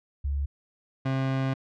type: tone pair in turn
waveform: sine / 30% pulse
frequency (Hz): 70.4 / 133.32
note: C#2 / C3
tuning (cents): +27 / +33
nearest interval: major seventh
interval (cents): 1106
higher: second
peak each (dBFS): -25 / -22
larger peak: second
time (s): 0.24-0.46 / 1.05-1.54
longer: second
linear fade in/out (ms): 10
effects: low-pass 3000 Hz 12 dB/octave